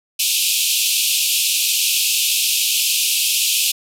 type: band-pass noise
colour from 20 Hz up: pink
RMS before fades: -18 dBFS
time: 0.19-3.72 s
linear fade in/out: 10 ms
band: 2500 to 15000 Hz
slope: 96 dB/octave
effects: none